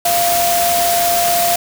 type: tone in noise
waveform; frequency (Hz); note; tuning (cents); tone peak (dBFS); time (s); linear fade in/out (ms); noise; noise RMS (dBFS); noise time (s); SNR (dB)
sine; 694; F5; -11; -14; 0.05-1.56; 5; white; -18; 0.05-1.56; +1
effects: none